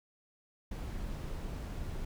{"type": "noise", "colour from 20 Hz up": "brown", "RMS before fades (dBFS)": -39, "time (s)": [0.71, 2.05], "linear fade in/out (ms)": 5, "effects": []}